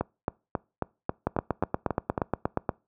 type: two click trains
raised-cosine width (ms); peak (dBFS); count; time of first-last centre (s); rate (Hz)
1; -12 / -10; 9 / 13; 0.01-2.178 / 1.27-2.692; 3.69 / 8.44
effects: noise-tail reverb RT60 0.3 s tail -25 dB re dry + high-pass 60 Hz 12 dB/octave